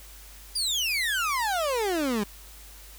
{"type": "exponential sweep", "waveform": "30% pulse", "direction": "down", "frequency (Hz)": [4939, 196], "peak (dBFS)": -22, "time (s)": [0.55, 2.24], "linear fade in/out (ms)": 10, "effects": ["added 50 Hz sine -47 dBFS peak until 2.98 s", "white hiss -49 dBFS RMS until 2.98 s"]}